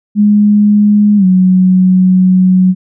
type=tone with pitch glide; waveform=sine; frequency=207.7 to 185.04 Hz; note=G#3 to F#3; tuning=0 to 0 cents; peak=-4 dBFS; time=0.15-2.75 s; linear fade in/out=50 ms; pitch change=-200 cents; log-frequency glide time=1.17-1.25 s; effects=none